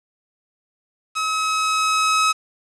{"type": "tone with level ramp", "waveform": "sawtooth", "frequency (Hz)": 1280, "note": "D#6", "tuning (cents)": 49, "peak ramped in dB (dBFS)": [-17, -11], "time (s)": [1.15, 2.33], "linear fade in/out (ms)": 20, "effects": ["resampled to 22050 Hz", "7-bit"]}